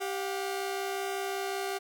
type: tone pair together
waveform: sawtooth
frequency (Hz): 391.5 / 717.6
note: G4 / F5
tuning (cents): -2 / +47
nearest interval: minor seventh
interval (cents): 1049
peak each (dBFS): -29 / -33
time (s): 0-1.79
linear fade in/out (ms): 20
effects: none